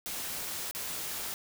white noise with dropouts, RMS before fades -37 dBFS, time 0.06-1.34 s, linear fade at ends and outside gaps 0 ms, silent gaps 0.711-0.749 s, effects none

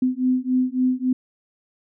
sine beating tone pair, 253.2 / 256.8 Hz, B3 / C4, +43 / -32 cents, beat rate 3.6 Hz, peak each -21 / -21 dBFS, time 0.02-1.13 s, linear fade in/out 5 ms, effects none

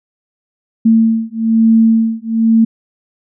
sine beating tone pair, 224.4 / 225.5 Hz, A3 / A3, +34 / +43 cents, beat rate 1.1 Hz, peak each -11 dBFS, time 0.85-2.65 s, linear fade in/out 10 ms, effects none

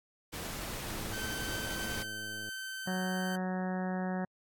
pink noise, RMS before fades -40 dBFS, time 0.32-2.04 s, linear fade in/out 20 ms
click train, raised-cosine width 2 ms, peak -37 dBFS, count 170, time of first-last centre 0.91-2.489 s, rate 107 Hz
sawtooth tone, 1542 Hz, G6, 29 cents flat, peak -35 dBFS, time 1.13-3.36 s, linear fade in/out 5 ms
harmonic tone, 185 Hz, F#3, in tune, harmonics 1 / 2 / 3 / 4 / 5 / 6 / 7 / 8 / 9 / 10, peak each -33 / -43 / -42 / -41 / -47 / -53 / -52 / -51 / -47 / -50 dBFS, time 2.87-4.25 s, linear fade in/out 5 ms
effects AAC 64 kbps

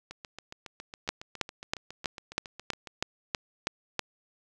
two click trains, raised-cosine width 0.2 ms, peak -10 / -24 dBFS, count 10 / 21, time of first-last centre 1.09-3.993 / 0.11-2.872 s, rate 3.1 / 7.24 Hz, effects none

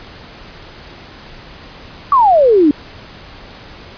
sine exponential sweep, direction down, 1169 to 279.9 Hz, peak -6 dBFS, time 2.12-2.71 s, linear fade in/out 2 ms, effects pink hiss -36 dBFS RMS until 3.97 s + resampled to 11025 Hz

